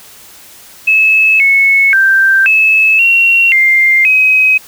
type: tone with pitch steps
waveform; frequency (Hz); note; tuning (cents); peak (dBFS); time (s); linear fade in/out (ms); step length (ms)
sine; 2595 / 2199 / 1569 / 2598 / 2737 / 2103 / 2533; E7 / C#7 / G6 / E7 / F7 / C7 / D#7; -28 / -14 / +1 / -26 / -36 / +8 / +30; -5; 0.87-4.58; 10; 530
effects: white hiss -37 dBFS RMS until 4.67 s